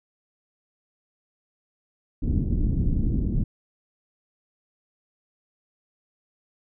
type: low-pass noise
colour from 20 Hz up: pink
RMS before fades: -23 dBFS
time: 2.22-3.44 s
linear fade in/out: 10 ms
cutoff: 270 Hz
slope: 24 dB/octave
effects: none